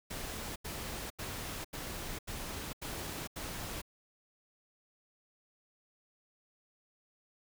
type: noise bursts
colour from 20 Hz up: pink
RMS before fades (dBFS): -41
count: 7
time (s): 0.1-3.818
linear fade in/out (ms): 10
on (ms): 460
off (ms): 83
effects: none